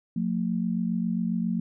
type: tone pair together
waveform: sine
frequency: 179 / 226.4 Hz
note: F3 / A3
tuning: +43 / +50 cents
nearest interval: major third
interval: 407 cents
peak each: -27 dBFS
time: 0.16-1.6 s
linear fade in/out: 5 ms
effects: none